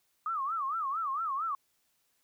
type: tone with vibrato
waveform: sine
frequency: 1200 Hz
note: D6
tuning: 37 cents sharp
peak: -30 dBFS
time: 0.26-1.55 s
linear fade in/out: 2 ms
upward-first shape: sine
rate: 4.4 Hz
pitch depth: 210 cents each way
effects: white hiss -74 dBFS RMS until 2.23 s